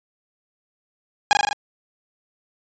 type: tone with echo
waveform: sawtooth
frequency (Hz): 820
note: G#5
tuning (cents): -22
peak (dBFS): -7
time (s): 1.31-1.33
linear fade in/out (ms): 0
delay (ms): 40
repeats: 5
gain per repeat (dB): -2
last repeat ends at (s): 1.53
effects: resampled to 16000 Hz